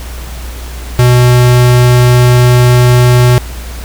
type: tone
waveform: square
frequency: 123.47 Hz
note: B2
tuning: in tune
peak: -4 dBFS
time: 0.99-3.38 s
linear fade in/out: 0 ms
effects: added 60 Hz sine -21 dBFS peak until 3.84 s + pink hiss -29 dBFS RMS until 3.84 s